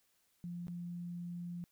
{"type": "tone with dropouts", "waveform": "sine", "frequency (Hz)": 174.1, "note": "F3", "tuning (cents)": -5, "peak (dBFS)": -40, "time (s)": [0.44, 1.64], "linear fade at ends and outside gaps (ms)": 0, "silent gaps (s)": [0.67, 0.682], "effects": ["white hiss -75 dBFS RMS until 1.71 s"]}